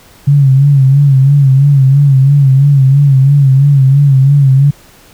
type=tone with vibrato; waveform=sine; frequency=137.9 Hz; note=C#3; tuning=9 cents flat; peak=-3 dBFS; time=0.27-4.71 s; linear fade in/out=10 ms; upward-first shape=sine; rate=3 Hz; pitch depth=75 cents each way; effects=pink hiss -41 dBFS RMS until 5.13 s